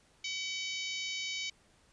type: harmonic tone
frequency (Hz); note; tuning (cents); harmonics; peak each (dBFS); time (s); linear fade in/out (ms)
758; F#5; +42; 3 / 4 / 5 / 6 / 7 / 8 / 9; -39 / -41 / -43 / -45 / -46 / -47 / -48; 0.24-1.5; 5
effects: pink hiss -66 dBFS RMS until 1.92 s + resampled to 22050 Hz